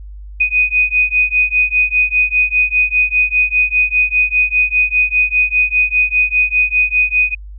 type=beating tone pair; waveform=sine; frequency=2489 / 2494 Hz; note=D#7 / D#7; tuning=0 / +3 cents; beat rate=5 Hz; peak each=-14 dBFS; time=0.4-7.35 s; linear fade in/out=10 ms; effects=added 50 Hz sine -29 dBFS peak until 7.58 s